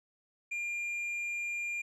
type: tone with tanh clipping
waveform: triangle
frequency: 2400 Hz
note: D7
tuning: 37 cents sharp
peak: -34 dBFS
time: 0.51-1.82 s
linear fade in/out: 10 ms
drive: 8 dB
effects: none